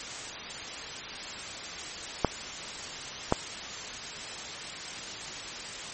clicks, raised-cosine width 1 ms, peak -7 dBFS, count 2, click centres 2.247 / 3.324 s, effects white hiss -38 dBFS RMS until 5.93 s + MP3 32 kbps

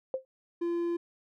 sine tone with exponential decay, 524 Hz, C5, 2 cents sharp, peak -24 dBFS, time 0.14-0.25 s, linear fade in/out 1 ms, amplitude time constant 22 ms
triangle tone, 342.7 Hz, F4, 33 cents flat, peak -26 dBFS, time 0.61-0.97 s, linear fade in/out 10 ms
effects none

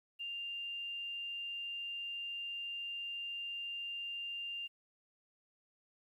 sine tone, 2794 Hz, F7, in tune, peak -39 dBFS, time 0.19-4.68 s, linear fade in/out 20 ms, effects 12-bit

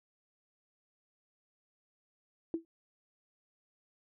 sine tone with exponential decay, 329.6 Hz, E4, in tune, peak -27 dBFS, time 2.54-2.65 s, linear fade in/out 1 ms, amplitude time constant 22 ms, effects none

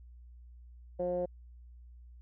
15% pulse tone with low-pass filter, 178.3 Hz, F3, 36 cents sharp, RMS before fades -33 dBFS, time 0.99-1.26 s, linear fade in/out 10 ms, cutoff 570 Hz, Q 5.6, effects added 60 Hz sine -50 dBFS peak until 2.21 s

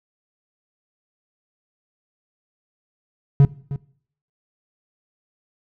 triangle tone with echo, 140 Hz, C#3, 18 cents sharp, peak -6 dBFS, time 3.4-3.45 s, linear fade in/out 0 ms, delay 310 ms, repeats 1, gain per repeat -15 dB, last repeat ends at 3.76 s, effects noise-tail reverb RT60 0.6 s tail -21 dB re dry

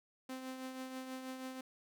sawtooth tone with tremolo, 259.8 Hz, C4, 12 cents flat, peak -37 dBFS, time 0.29-1.61 s, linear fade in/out 5 ms, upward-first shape triangle, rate 6.2 Hz, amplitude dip 50%, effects none

